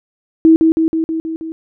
sine tone with echo, 323 Hz, E4, 35 cents flat, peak -4 dBFS, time 0.45-0.56 s, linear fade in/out 0 ms, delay 160 ms, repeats 6, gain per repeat -3 dB, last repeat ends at 1.52 s, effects none

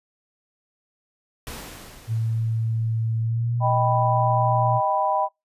pink noise with exponential decay, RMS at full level -34 dBFS, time 1.47-3.27 s, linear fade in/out 0 ms, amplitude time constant 390 ms
sine tone with pitch glide, 112.8 to 119.51 Hz, A2 to A#2, +44 to +44 cents, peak -21 dBFS, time 2.07-4.81 s, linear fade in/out 50 ms, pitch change +100 cents, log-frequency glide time 3.22-3.59 s
sine chord, Eb augmented, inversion none, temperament equal, 622.3 / 784 / 987.8 Hz, Eb5 / G5 / B5, 0 / 0 / 0 cents, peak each -25 / -23 / -23 dBFS, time 3.6-5.29 s, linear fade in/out 50 ms
effects noise-tail reverb RT60 0.2 s tail -25 dB re dry + resampled to 32000 Hz

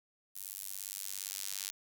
sawtooth tone with high-pass filter sweep, 97.4 Hz, G2, 11 cents flat, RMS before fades -42 dBFS, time 0.35-1.71 s, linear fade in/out 10 ms, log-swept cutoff 11000 to 5100 Hz, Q 0.76, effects none

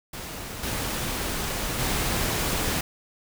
pink noise with level steps, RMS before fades -36 / -29 / -26 dBFS, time 0.13-2.81 s, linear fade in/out 5 ms, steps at 0.63 / 1.79 s, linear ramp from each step 5 ms, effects none

